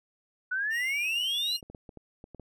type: exponential sweep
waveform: sine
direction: up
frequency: 1464 to 4186 Hz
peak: -27 dBFS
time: 0.51-1.57 s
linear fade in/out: 10 ms
type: tone with pitch glide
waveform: sawtooth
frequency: 2812 to 2835 Hz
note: F7 to F7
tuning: +11 to +25 cents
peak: -34 dBFS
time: 0.7-1.61 s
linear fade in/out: 50 ms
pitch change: +14 cents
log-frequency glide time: 1.02-1.45 s
type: clicks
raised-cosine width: 2 ms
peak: -32 dBFS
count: 8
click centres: 1.628 / 1.7 / 1.748 / 1.892 / 1.973 / 2.241 / 2.347 / 2.397 s
effects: none